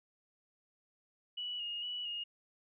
sine tone with vibrato, 2900 Hz, F#7, 35 cents flat, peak -37 dBFS, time 1.37-2.24 s, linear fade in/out 10 ms, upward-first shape square, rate 2.2 Hz, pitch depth 27 cents each way, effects none

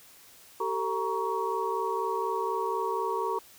sine tone cluster, 385.9 / 450 / 941 / 1121 Hz, G4 / A4 / A#5 / C#6, -27 / +39 / +16 / +19 cents, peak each -33 / -33 / -31 / -34 dBFS, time 0.6-3.39 s, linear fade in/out 5 ms, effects white hiss -54 dBFS RMS until 3.58 s

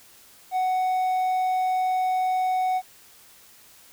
triangle tone, 743 Hz, F#5, 7 cents sharp, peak -19 dBFS, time 0.51-2.82 s, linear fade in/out 50 ms, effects white hiss -52 dBFS RMS until 3.92 s

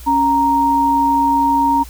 sine tone pair together, 277.2 / 932.4 Hz, C#4 / A#5, 0 / 0 cents, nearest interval octave + major sixth, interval 2100 cents, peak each -18 / -12 dBFS, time 0.06-1.84 s, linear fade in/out 20 ms, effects added 60 Hz sine -33 dBFS peak until 1.89 s + white hiss -41 dBFS RMS until 1.89 s

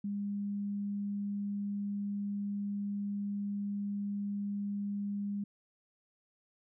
sine tone, 202.5 Hz, G#3, 43 cents flat, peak -33 dBFS, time 0.04-5.44 s, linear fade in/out 5 ms, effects none

